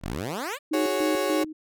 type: exponential sweep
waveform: 10% pulse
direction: up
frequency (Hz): 35.73 to 622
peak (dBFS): -21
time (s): 0.01-0.59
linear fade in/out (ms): 50
type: tone with tremolo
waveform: sine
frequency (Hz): 311.5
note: D#4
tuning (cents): +2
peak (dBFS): -24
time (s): 0.71-1.53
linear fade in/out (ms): 10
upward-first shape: square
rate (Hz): 3.4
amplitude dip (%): 70
type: chord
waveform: 35% pulse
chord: F# suspended second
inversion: none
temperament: equal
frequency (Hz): 370 / 415.3 / 554.4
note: F#4 / G#4 / C#5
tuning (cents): 0 / 0 / 0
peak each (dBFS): -28 / -28 / -25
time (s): 0.73-1.44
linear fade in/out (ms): 10
effects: none